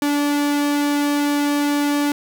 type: tone with flanger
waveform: sawtooth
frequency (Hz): 289.7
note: D4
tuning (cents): -24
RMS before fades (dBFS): -19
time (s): 0.02-2.12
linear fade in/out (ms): 2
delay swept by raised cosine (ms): 1.5 to 2.01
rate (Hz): 2.3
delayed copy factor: -0.5
effects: 8-bit